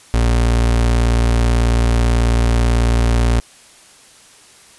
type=tone; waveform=35% pulse; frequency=58.27 Hz; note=A#1; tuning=in tune; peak=-10 dBFS; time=0.14-3.4 s; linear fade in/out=0 ms; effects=white hiss -45 dBFS RMS until 4.78 s + resampled to 24000 Hz